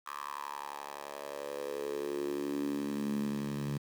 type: tone with high-pass filter sweep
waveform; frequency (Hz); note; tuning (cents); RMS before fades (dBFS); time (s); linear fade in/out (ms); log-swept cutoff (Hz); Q
10% pulse; 71.5; D2; -46; -37; 0.06-3.78; 10; 1200 to 150; 5.3
effects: 9-bit